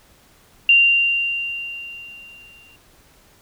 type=tone with exponential decay; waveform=sine; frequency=2775 Hz; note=F7; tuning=12 cents flat; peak=-8 dBFS; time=0.69-2.76 s; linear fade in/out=2 ms; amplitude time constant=450 ms; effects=pink hiss -53 dBFS RMS until 3.41 s